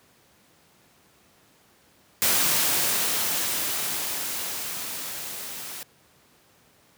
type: noise with level ramp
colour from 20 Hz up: white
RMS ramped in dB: -21 to -37 dBFS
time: 2.22-5.83 s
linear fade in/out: 0 ms
effects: pink hiss -59 dBFS RMS until 6.97 s + high-pass 100 Hz 12 dB/octave